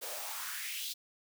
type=noise with high-pass filter sweep; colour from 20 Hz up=white; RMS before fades=-40 dBFS; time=0.01-0.94 s; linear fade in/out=20 ms; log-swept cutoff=430 to 4000 Hz; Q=3.2; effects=none